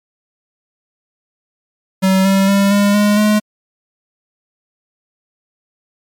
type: tone with pitch steps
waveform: square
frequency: 190 / 194.1 / 198.3 / 202.6 / 207 / 211.4 Hz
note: F#3 / G3 / G3 / G#3 / G#3 / G#3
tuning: +46 / -17 / +20 / -43 / -5 / +31 cents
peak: -10 dBFS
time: 2.02-3.4 s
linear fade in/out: 20 ms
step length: 230 ms
effects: MP3 96 kbps